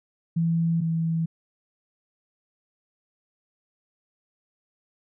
sine tone pair in turn, 166.1 / 163.81 Hz, E3 / E3, +13 / -11 cents, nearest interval unison, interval 24 cents, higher first, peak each -20 / -22 dBFS, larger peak first, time 0.36-0.81 / 0.81-1.26 s, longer neither, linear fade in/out 10 ms, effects none

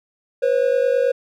triangle tone pair together, 490 / 539.3 Hz, B4 / C#5, -14 / -48 cents, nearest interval major second, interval 166 cents, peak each -16 dBFS, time 0.42-1.12 s, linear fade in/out 10 ms, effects none

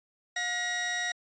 sawtooth tone pair together, 716.2 / 1901 Hz, F5 / A#6, +43 / +33 cents, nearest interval octave + perfect fourth, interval 1690 cents, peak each -33 / -26 dBFS, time 0.36-1.12 s, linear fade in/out 5 ms, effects resampled to 16000 Hz

